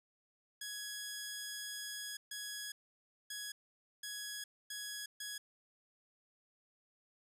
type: tone bursts at uneven times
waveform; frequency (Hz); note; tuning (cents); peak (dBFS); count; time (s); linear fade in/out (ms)
10% pulse; 1671; G#6; +10; -33; 6; 0.61-2.17 / 2.31-2.72 / 3.3-3.52 / 4.03-4.44 / 4.7-5.06 / 5.2-5.38; 5
effects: none